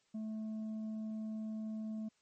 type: tone with tanh clipping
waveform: sine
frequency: 217.8 Hz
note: A3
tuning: 17 cents flat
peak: -39 dBFS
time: 0.14-2.09 s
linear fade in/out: 10 ms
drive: 4 dB
effects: white hiss -75 dBFS RMS until 2.21 s + MP3 32 kbps